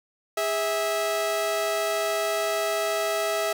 sawtooth tone pair together, 410 / 651.8 Hz, G#4 / E5, -22 / -20 cents, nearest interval minor sixth, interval 802 cents, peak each -26 / -21 dBFS, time 0.37-3.53 s, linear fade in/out 5 ms, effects none

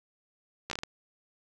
slowing click train, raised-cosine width 0.2 ms, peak -17 dBFS, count 6, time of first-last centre 0.7-0.834 s, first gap 13 ms, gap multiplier 1.37, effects none

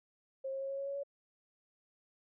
sine tone with pitch steps, 535 / 539.3 / 543.7 / 548.1 / 552.6 / 557.1 / 561.6 Hz, C5 / C#5 / C#5 / C#5 / C#5 / C#5 / C#5, +38 / -48 / -34 / -20 / -6 / +9 / +22 cents, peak -36 dBFS, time 0.44-1.035 s, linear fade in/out 10 ms, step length 85 ms, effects none

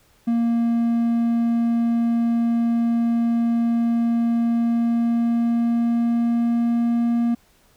triangle tone with pitch glide, 233.1 to 235.3 Hz, A#3 to A#3, 0 to +16 cents, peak -15 dBFS, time 0.27-7.35 s, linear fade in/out 10 ms, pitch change +16 cents, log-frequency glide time 4.46-7.21 s, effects pink hiss -58 dBFS RMS until 7.76 s

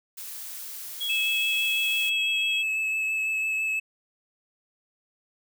blue noise, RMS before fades -38 dBFS, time 0.17-2.1 s, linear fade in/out 10 ms
sine tone with pitch glide, 3322 to 3297 Hz, G#7 to G#7, 0 to -13 cents, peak -27 dBFS, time 1-2.63 s, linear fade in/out 20 ms, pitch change -13 cents, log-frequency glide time 1.92-2.24 s
triangle tone with vibrato, 2600 Hz, E7, 24 cents flat, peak -23 dBFS, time 1.09-3.8 s, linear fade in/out 10 ms, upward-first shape sine, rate 6 Hz, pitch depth 13 cents each way
effects none

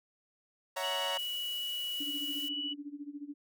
sawtooth chord, F# dominant seventh, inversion second, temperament equal with one note detuned, 557.3 / 659.3 / 740 / 932.3 Hz, C#5 / E5 / F#5 / A#5, +9 / 0 / 0 / 0 cents, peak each -34 / -38 / -39 / -34 dBFS, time 0.76-1.18 s, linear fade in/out 10 ms
sine tone with pitch glide, 2932 to 2949 Hz, F#7 to F#7, -16 to -6 cents, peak -34 dBFS, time 0.82-2.74 s, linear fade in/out 20 ms, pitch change +10 cents, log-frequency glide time 2.32-2.39 s
blue noise, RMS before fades -46 dBFS, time 1.18-2.49 s, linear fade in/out 10 ms
sine tone with tremolo, 289.2 Hz, D4, 27 cents flat, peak -37 dBFS, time 2-3.34 s, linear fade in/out 5 ms, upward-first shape sine, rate 14 Hz, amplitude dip 85%
effects none

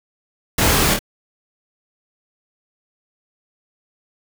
pink noise with echo, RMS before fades -17 dBFS, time 0.58-0.94 s, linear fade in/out 5 ms, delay 26 ms, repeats 2, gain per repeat -4 dB, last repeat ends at 0.992 s, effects none

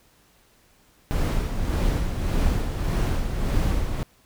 brown noise with tremolo, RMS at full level -21 dBFS, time 1.11-4.03 s, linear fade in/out 0 ms, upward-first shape sine, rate 1.7 Hz, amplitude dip 50%, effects pink hiss -59 dBFS RMS until 4.25 s

